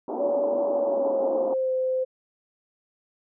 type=band-pass noise; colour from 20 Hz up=pink; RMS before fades=-31 dBFS; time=0.08-1.54 s; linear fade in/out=2 ms; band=250 to 930 Hz; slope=48 dB/octave
type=tone with pitch glide; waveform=sine; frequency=570 to 516.7 Hz; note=C#5 to C5; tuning=+48 to -22 cents; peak=-22 dBFS; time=0.19-2.05 s; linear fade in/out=20 ms; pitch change=-170 cents; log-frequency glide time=0.73-1.72 s
effects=none